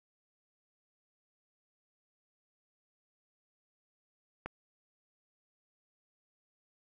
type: click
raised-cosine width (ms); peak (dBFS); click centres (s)
0.5; -23; 4.46
effects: none